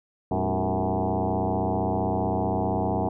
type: tone with frequency modulation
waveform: sine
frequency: 271.6 Hz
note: C#4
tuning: 35 cents flat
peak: -22 dBFS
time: 0.31-3.09 s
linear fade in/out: 5 ms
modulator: 95.5 Hz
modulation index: 6.2
effects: none